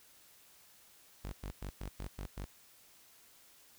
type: tone bursts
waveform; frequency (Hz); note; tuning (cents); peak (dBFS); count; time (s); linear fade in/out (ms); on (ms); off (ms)
sawtooth; 48.51; G1; -17; -36; 7; 1.24-2.456; 10; 88; 100
effects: white hiss -62 dBFS RMS until 3.78 s